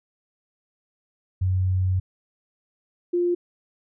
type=tone pair in turn; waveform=sine; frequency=92.9 / 350.7 Hz; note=F#2 / F4; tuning=+7 / +7 cents; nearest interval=octave + major seventh; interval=2300 cents; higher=second; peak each=-19 dBFS; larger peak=neither; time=1.41-2 / 3.13-3.35 s; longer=first; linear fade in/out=10 ms; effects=none